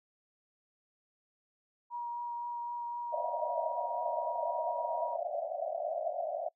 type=tone with vibrato; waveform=sine; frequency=953 Hz; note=A#5; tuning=38 cents sharp; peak=-35 dBFS; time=1.9-5.18 s; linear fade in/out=50 ms; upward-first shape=triangle; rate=3.9 Hz; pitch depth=11 cents each way
type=band-pass noise; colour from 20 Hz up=white; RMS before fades=-36 dBFS; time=3.12-6.49 s; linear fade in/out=10 ms; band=590 to 710 Hz; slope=96 dB/octave
effects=noise-tail reverb RT60 0.1 s tail -24 dB re dry